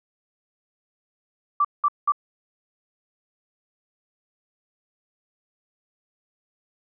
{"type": "tone bursts", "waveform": "sine", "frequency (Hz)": 1166, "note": "D6", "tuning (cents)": -13, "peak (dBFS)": -16, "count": 3, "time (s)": [1.6, 2.121], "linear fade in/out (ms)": 5, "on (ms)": 47, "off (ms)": 190, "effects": []}